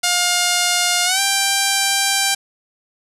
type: tone with pitch glide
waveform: 5% pulse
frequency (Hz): 710 to 787.8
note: F5 to G5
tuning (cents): +28 to +8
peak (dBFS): -3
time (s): 0.03-2.35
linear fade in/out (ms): 10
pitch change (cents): +180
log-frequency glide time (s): 1.05-1.2
effects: resampled to 32000 Hz + 7-bit